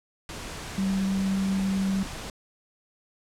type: tone in noise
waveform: sine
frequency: 193.1 Hz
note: G3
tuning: 26 cents flat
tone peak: -23 dBFS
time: 0.78-2.03 s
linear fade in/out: 2 ms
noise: pink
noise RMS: -37 dBFS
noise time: 0.29-2.3 s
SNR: +11 dB
effects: low-pass 9000 Hz 12 dB/octave